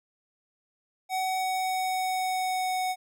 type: tone with pitch glide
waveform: square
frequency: 751 to 741.9 Hz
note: F#5 to F#5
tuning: +26 to +4 cents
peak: -27 dBFS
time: 1.09-2.96 s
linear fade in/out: 50 ms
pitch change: -22 cents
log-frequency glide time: 1.32-2.83 s
effects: none